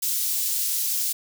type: high-pass noise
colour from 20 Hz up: white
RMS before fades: -25 dBFS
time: 0.02-1.13 s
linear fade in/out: 10 ms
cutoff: 5000 Hz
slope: 12 dB/octave
effects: none